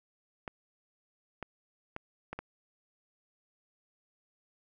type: clicks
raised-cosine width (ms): 0.5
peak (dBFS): -23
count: 5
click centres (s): 0.478 / 1.427 / 1.964 / 2.33 / 2.39
effects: none